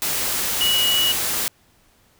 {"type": "tone in noise", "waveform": "sine", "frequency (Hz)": 2924, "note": "F#7", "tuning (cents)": -21, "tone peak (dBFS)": -17, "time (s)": [0.61, 1.12], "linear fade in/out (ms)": 0, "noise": "white", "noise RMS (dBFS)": -23, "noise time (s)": [0.02, 1.48], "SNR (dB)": 3, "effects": ["pink hiss -58 dBFS RMS until 2.19 s"]}